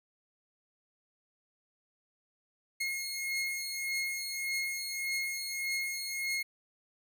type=beating tone pair; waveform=sawtooth; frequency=2154 / 2155.7 Hz; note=C7 / C#7; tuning=+50 / -49 cents; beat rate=1.7 Hz; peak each=-35 / -31 dBFS; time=2.8-6.43 s; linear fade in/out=10 ms; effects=none

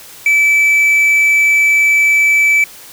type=tone; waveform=triangle; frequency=2310 Hz; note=D7; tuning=29 cents flat; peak=-6 dBFS; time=0.26-2.64 s; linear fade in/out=2 ms; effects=white hiss -36 dBFS RMS until 2.92 s

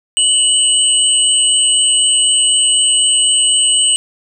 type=tone pair together; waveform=sine; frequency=2960 / 8228 Hz; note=F#7 / C9; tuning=0 / -30 cents; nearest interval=octave + tritone; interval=1770 cents; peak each=-12 dBFS; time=0.17-3.96 s; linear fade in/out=0 ms; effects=none

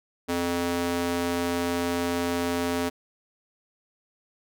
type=tone with high-pass filter; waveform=square; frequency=86.7 Hz; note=F2; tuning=12 cents flat; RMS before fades=-27 dBFS; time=0.28-2.9 s; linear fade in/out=20 ms; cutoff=290 Hz; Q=1.2; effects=none

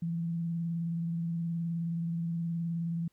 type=tone with vibrato; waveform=sine; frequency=167.8 Hz; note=E3; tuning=31 cents sharp; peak=-30 dBFS; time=0.02-3.08 s; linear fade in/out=5 ms; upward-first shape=square; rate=19 Hz; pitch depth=21 cents each way; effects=pink hiss -74 dBFS RMS until 3.12 s

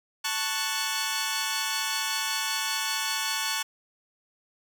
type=chord; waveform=10% pulse; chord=F# minor; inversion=first; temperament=equal; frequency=880 / 1108.7 / 1480 Hz; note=A5 / C#6 / F#6; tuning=0 / 0 / 0 cents; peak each=-23 dBFS; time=0.24-3.63 s; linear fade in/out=10 ms; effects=none

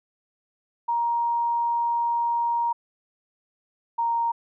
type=tone pair in turn; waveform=sine; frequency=940 / 931.4 Hz; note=A#5 / A#5; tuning=+14 / -2 cents; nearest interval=unison; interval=16 cents; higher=first; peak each=-21 dBFS; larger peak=neither; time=0.88-2.73 / 3.98-4.32 s; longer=first; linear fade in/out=10 ms; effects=none

